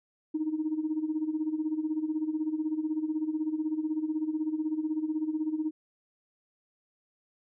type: tone with tremolo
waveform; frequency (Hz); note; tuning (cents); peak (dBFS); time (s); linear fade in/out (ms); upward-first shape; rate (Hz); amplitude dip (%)
sine; 311.1; D#4; 0; -24; 0.34-5.71; 10; sine; 16; 75
effects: tanh soft clip ceiling -21 dBFS